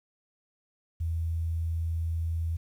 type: tone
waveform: sine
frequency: 82.41 Hz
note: E2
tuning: in tune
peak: -27 dBFS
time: 1-2.57 s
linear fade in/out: 10 ms
effects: 10-bit